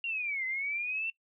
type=linear two-way sweep; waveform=sine; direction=down then up; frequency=2794 to 2033 to 2707 Hz; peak=-31 dBFS; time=0.04-1.1 s; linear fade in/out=2 ms; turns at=0.45 s; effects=noise-tail reverb RT60 0.1 s tail -20 dB re dry